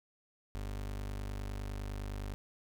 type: tone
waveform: 30% pulse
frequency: 49.8 Hz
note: G1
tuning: 28 cents sharp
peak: -35 dBFS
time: 0.55-2.34 s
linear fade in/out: 0 ms
effects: none